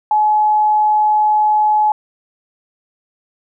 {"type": "tone", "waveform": "sine", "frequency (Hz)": 850, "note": "G#5", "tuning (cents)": 40, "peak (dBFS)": -10, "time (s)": [0.11, 1.92], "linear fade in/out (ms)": 2, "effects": []}